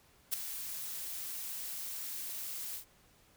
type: noise with ADSR envelope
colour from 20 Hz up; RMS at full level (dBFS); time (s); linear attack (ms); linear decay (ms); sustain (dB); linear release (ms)
blue; -30; 0.31-2.85; 27; 4; -11; 100
effects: pink hiss -65 dBFS RMS until 3.36 s